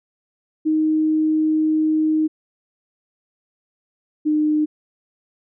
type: tone pair in turn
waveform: sine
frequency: 311.8 / 304.3 Hz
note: D#4 / D#4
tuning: +4 / -38 cents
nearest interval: unison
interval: 42 cents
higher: first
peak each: -15 dBFS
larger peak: neither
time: 0.65-2.28 / 4.25-4.66 s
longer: first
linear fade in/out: 20 ms
effects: none